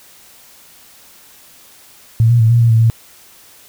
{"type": "tone with pitch steps", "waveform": "sine", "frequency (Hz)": [113.6, 119.1, 112, 118.3, 116.4, 112.6, 113.9], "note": ["A#2", "A#2", "A2", "A#2", "A#2", "A2", "A#2"], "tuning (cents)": [-44, 38, 31, 26, -2, 40, -40], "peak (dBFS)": -7, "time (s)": [2.2, 2.9], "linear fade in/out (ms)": 0, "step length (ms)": 100, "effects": ["white hiss -44 dBFS RMS until 3.68 s"]}